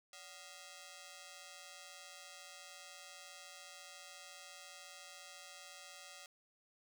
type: ring-modulated tone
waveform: 5% pulse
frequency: 659.3 Hz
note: E5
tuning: in tune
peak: -38 dBFS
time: 0.13-6.26 s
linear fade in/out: 2 ms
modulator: 87.1 Hz
effects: none